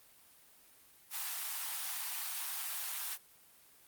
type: high-pass noise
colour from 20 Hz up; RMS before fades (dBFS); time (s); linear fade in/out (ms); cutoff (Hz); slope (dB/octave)
white; -39; 1.1-3.18; 50; 730; 48
effects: white hiss -62 dBFS RMS until 3.87 s + Opus 32 kbps